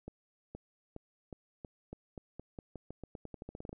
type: accelerating click train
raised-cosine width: 2 ms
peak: -30 dBFS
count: 22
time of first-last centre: 0.08-3.729 s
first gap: 470 ms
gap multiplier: 0.88
effects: none